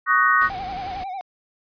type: chord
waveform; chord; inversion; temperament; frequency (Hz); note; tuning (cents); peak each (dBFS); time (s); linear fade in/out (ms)
sine; D# minor seventh; third; just; 1120.1 / 1244.5 / 1493.4 / 1866.8; C#6 / D#6 / F#6 / A#6; +18 / 0 / +16 / +2; -20; 0.06-0.5; 50
type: noise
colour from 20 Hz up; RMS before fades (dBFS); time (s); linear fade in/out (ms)
pink; -37; 0.41-1.04; 5
type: tone with vibrato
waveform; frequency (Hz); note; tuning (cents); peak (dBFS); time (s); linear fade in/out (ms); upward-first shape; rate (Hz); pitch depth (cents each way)
triangle; 760; F#5; +46; -26; 0.5-1.21; 0; sine; 11; 85
effects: resampled to 11025 Hz